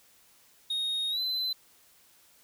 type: tone with pitch glide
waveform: triangle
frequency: 3729 to 4043 Hz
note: A#7 to B7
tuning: 0 to +40 cents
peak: -27 dBFS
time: 0.7-1.53 s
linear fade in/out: 5 ms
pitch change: +140 cents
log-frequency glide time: 1.1-1.2 s
effects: white hiss -61 dBFS RMS until 2.43 s